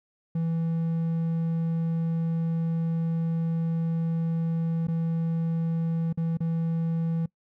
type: tone with dropouts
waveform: triangle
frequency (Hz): 164.81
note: E3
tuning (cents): 0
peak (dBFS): -22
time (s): 0.35-7.26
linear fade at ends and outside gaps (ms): 5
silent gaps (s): 4.871-4.882 / 6.128-6.174 / 6.372-6.404
effects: noise-tail reverb RT60 0.1 s tail -23 dB re dry